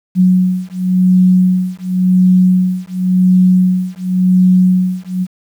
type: beating tone pair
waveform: sine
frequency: 183.2 / 184.12 Hz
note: F#3 / F#3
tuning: -17 / -8 cents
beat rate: 0.92 Hz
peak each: -11 dBFS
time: 0.15-5.27 s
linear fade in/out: 50 ms
effects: 7-bit